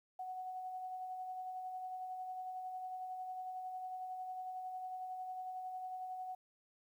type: tone with tremolo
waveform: sine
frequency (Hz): 742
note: F#5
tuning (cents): +5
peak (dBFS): -40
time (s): 0.19-6.35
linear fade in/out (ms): 5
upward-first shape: sine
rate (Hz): 11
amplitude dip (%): 30
effects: 12-bit